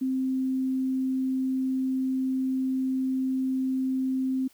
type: tone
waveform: sine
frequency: 261.6 Hz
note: C4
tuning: in tune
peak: -24 dBFS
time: 0.01-4.48 s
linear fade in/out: 10 ms
effects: white hiss -60 dBFS RMS until 4.53 s